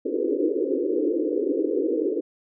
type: band-pass noise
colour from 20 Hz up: pink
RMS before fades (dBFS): -24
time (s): 0.05-2.21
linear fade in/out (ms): 10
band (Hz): 280 to 510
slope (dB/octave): 96
effects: none